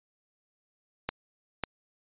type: clicks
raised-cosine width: 0.3 ms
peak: -13 dBFS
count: 2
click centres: 1.09 / 1.637 s
effects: resampled to 8000 Hz